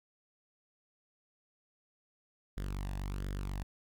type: tone with flanger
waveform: sawtooth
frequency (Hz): 48.14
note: G1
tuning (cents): -31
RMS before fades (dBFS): -38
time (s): 2.57-3.63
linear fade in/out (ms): 0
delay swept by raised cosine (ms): 0.58 to 1.14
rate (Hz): 1.4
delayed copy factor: +0.6
effects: none